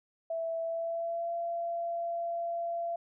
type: tone with pitch glide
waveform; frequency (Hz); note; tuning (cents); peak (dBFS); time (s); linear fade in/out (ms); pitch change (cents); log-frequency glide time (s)
sine; 659.3 to 681.4; E5 to F5; 0 to -43; -31; 0.3-2.96; 5; +57; 0.61-1.33
effects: none